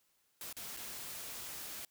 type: noise with dropouts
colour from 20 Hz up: white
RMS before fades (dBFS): -45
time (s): 0.41-1.85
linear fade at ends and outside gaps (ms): 1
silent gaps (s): 0.527-0.567 / 0.766-0.771
effects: white hiss -75 dBFS RMS until 1.9 s